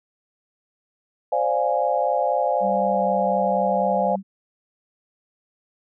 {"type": "chord", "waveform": "sine", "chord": "D half-diminished seventh", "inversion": "third", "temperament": "equal", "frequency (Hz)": [523.3, 587.3, 698.5, 830.6], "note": ["C5", "D5", "F5", "Ab5"], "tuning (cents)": [0, 0, 0, 0], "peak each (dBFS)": -24, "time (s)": [1.32, 4.16], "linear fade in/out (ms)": 5}
{"type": "tone with pitch glide", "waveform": "sine", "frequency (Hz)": [196, 193.86], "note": ["G3", "G3"], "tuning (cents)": [0, -19], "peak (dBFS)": -27, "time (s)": [2.6, 4.23], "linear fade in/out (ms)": 50, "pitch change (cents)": -19, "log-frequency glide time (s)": [2.91, 3.04]}
{"effects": []}